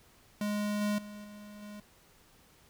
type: tone with level steps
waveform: square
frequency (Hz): 207.7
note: G#3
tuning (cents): 0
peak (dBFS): -31 / -29 / -44 / -47 / -44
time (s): 0.41-1.8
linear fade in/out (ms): 2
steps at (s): 0.81 / 0.98 / 1.24 / 1.62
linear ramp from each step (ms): 5
effects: pink hiss -62 dBFS RMS until 2.69 s